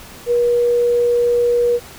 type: tone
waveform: sine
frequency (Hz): 480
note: B4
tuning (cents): -49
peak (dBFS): -12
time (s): 0.26-1.8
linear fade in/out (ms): 50
effects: pink hiss -38 dBFS RMS until 1.98 s